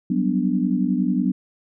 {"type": "chord", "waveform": "sine", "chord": "G major seventh", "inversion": "third", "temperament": "equal with one note detuned", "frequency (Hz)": [185, 196, 246.9, 292.5], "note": ["F#3", "G3", "B3", "D4"], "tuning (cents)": [0, 0, 0, -7], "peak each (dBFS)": [-23, -25, -22, -25], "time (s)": [0.1, 1.32], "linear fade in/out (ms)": 5, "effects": []}